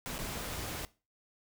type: noise with dropouts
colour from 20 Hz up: pink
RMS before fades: -39 dBFS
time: 0.06-0.85 s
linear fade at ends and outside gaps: 0 ms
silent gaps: 0.181-0.189 s
effects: noise-tail reverb RT60 0.3 s tail -19 dB re dry

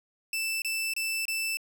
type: tone bursts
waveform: sawtooth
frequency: 2649 Hz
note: E7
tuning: 8 cents sharp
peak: -25 dBFS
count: 4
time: 0.33-1.571 s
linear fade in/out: 2 ms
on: 290 ms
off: 27 ms
effects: none

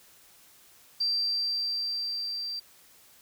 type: tone with level ramp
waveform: sine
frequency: 4699 Hz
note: D8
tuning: in tune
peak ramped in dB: -24 to -32 dBFS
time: 1-2.6 s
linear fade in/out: 10 ms
effects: white hiss -57 dBFS RMS until 3.21 s

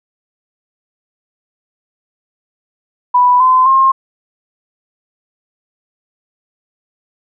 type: tone with pitch steps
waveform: sine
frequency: 987.8 / 1026.2 / 1066.1 Hz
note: B5 / C6 / C6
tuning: 0 / -34 / +32 cents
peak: -6 dBFS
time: 3.14-3.92 s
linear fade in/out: 10 ms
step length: 260 ms
effects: none

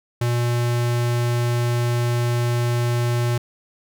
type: tone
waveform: square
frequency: 120 Hz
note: B2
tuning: 49 cents flat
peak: -19 dBFS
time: 0.21-3.38 s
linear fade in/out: 5 ms
effects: none

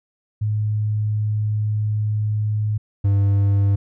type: tone pair in turn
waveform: sine / triangle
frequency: 106.4 / 99.87 Hz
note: G#2 / G2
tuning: +42 / +33 cents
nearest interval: minor second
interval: 109 cents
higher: first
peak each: -18 / -12 dBFS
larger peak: second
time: 0.41-2.78 / 3.04-3.76 s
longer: first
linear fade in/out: 10 ms
effects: none

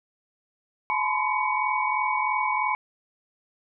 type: tone cluster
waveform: sine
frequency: 856 / 995 / 1038 / 2246 Hz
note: A5 / B5 / C6 / C#7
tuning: -48 / +13 / -14 / +22 cents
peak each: -28 dBFS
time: 0.9-2.75 s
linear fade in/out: 0 ms
effects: none

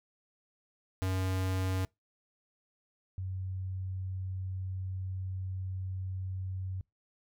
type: tone pair in turn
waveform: square / sine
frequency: 93.8 / 93.8 Hz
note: F#2 / F#2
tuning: +24 / +24 cents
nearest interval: unison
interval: 0 cents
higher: neither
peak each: -30 / -34 dBFS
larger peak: first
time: 1.02-1.85 / 3.18-6.81 s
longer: second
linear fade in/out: 0 ms
effects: noise-tail reverb RT60 0.2 s tail -26 dB re dry

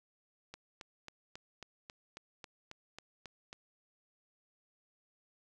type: click train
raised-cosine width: 0.2 ms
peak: -29 dBFS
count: 12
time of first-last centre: 0.54-3.529 s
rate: 3.68 Hz
effects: none

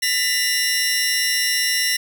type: tone cluster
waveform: sawtooth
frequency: 1805 / 1989 / 2840 / 5490 Hz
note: A6 / B6 / F7 / F8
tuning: +44 / +12 / +28 / -31 cents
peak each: -26 / -18 / -23 / -19 dBFS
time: 0.02-1.97 s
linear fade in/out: 10 ms
effects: none

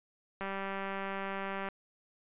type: click train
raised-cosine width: 0.5 ms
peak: -23 dBFS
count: 250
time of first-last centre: 0.41-1.687 s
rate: 195 Hz
effects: resampled to 8000 Hz

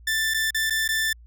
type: tone with dropouts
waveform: sawtooth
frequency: 1769 Hz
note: A6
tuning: 9 cents sharp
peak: -18 dBFS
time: 0.07-1.13 s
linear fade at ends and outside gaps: 5 ms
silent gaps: 0.339-0.343 / 0.507-0.545 / 0.699-0.705 / 0.879-0.888 s
effects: added 58 Hz sine -45 dBFS peak until 1.26 s

